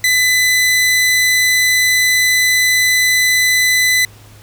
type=tone; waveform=sawtooth; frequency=2005 Hz; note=B6; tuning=26 cents sharp; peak=-7 dBFS; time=0.04-4.05 s; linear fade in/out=2 ms; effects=added 105 Hz sine -40 dBFS peak until 4.42 s + pink hiss -44 dBFS RMS until 4.42 s